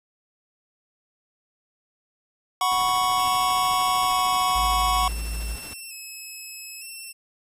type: chord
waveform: square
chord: F# suspended fourth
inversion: none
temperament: equal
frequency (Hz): 740 / 987.8 / 1108.7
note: F#5 / B5 / C#6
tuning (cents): 0 / 0 / 0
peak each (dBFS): -26 / -28 / -23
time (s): 2.61-5.08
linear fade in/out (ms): 2
type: noise with tremolo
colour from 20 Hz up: pink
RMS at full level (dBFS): -40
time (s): 2.71-5.74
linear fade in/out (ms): 10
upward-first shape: sine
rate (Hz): 13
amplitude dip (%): 40
type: tone with vibrato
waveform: 10% pulse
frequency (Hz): 2637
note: E7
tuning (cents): 0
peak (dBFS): -28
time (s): 3.18-7.13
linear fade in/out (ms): 20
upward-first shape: square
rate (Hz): 0.55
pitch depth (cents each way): 38
type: tone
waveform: triangle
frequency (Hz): 55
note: A1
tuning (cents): 0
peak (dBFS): -25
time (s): 4.55-5.56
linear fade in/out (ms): 10
effects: resampled to 32000 Hz